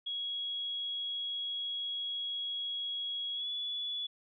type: tone with pitch glide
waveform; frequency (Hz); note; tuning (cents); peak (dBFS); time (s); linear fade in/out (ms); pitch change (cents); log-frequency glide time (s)
sine; 3322 to 3423; G#7 to A7; 0 to -48; -34; 0.06-4.07; 10; +52; 3.34-3.49
effects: none